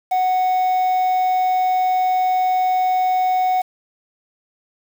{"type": "tone with quantisation", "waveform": "triangle", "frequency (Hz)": 740, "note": "F#5", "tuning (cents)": 0, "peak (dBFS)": -13, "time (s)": [0.11, 3.62], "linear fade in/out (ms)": 10, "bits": 6, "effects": []}